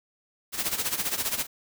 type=noise with tremolo; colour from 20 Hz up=white; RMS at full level=-26 dBFS; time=0.52-1.47 s; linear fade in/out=50 ms; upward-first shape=sine; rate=15 Hz; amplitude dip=75%; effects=none